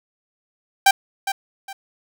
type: tone with echo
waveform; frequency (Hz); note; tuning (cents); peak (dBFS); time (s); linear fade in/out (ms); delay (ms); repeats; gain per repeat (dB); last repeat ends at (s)
sawtooth; 784; G5; 0; -6; 0.86-0.91; 5; 410; 2; -11; 1.73
effects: none